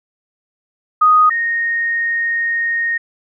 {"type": "tone pair in turn", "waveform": "sine", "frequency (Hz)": [1244.5, 1856.6], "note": ["D#6", "A#6"], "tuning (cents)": [0, -7], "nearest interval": "perfect fifth", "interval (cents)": 693, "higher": "second", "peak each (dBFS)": [-7, -15], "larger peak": "first", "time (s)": [[1.01, 1.3], [1.3, 2.98]], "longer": "second", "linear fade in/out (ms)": 10, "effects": []}